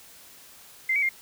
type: tone with pitch steps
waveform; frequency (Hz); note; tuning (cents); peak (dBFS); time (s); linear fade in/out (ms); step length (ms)
sine; 2082 / 2269 / 2117; C7 / C#7 / C7; -9 / +40 / +20; -21; 0.89-1.091; 5; 67
effects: white hiss -50 dBFS RMS until 1.21 s